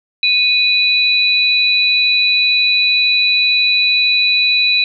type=tone pair together; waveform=sine; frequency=2489 / 3951 Hz; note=D#7 / B7; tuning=0 / 0 cents; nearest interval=minor sixth; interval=800 cents; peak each=-13 dBFS; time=0.23-4.84 s; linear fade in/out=2 ms; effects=none